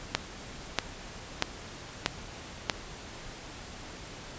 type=click train; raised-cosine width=0.2 ms; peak=-6 dBFS; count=5; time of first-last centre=0.15-2.698 s; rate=1.57 Hz; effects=pink hiss -44 dBFS RMS until 4.38 s + resampled to 16000 Hz